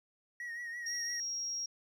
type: tone with vibrato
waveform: triangle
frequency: 1892 Hz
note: A#6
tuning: 25 cents sharp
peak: -37 dBFS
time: 0.4-1.2 s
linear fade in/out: 2 ms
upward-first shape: triangle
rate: 5.9 Hz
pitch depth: 57 cents each way
type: tone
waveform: sine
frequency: 5610 Hz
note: F8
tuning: 7 cents sharp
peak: -34 dBFS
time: 0.86-1.66 s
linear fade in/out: 5 ms
effects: tanh soft clip ceiling -30 dBFS